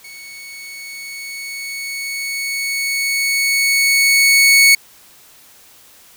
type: tone with level ramp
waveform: sawtooth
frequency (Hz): 2217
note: C#7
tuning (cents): 0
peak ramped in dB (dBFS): -31 to -3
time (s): 0.04-4.75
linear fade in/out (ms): 5
effects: white hiss -46 dBFS RMS until 6.16 s